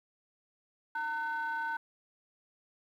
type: ring-modulated tone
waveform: triangle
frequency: 298.6 Hz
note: D4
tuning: 29 cents sharp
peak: -26 dBFS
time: 0.95-1.77 s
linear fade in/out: 5 ms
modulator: 1210 Hz
effects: tanh soft clip ceiling -26 dBFS + 11-bit